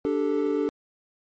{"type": "chord", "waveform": "triangle", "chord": "D suspended fourth", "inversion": "none", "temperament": "equal", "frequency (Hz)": [293.7, 392, 440], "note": ["D4", "G4", "A4"], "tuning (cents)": [0, 0, 0], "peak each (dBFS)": [-24, -26, -24], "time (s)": [0.05, 0.69], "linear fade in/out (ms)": 0, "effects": ["MP3 32 kbps"]}